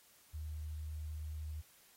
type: tone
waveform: sine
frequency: 77 Hz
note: D#2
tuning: 17 cents flat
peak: -40 dBFS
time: 0.33-1.62 s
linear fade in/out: 20 ms
effects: white hiss -65 dBFS RMS until 1.96 s + AAC 48 kbps